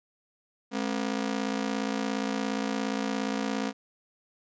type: ring-modulated tone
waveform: sawtooth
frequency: 239 Hz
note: A#3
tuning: 43 cents sharp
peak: -21 dBFS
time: 0.71-3.73 s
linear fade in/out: 50 ms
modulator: 28.6 Hz
effects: resampled to 16000 Hz